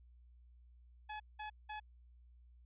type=tone bursts; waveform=sawtooth; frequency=850 Hz; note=G#5; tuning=40 cents sharp; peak=-39 dBFS; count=3; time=1.09-1.8 s; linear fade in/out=10 ms; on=110 ms; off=190 ms; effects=added 60 Hz sine -59 dBFS peak until 2.65 s + resampled to 8000 Hz